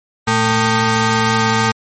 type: ring-modulated tone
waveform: 15% pulse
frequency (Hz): 336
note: E4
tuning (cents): +33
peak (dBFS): -3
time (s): 0.27-1.72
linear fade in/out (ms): 10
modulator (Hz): 557
effects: MP3 32 kbps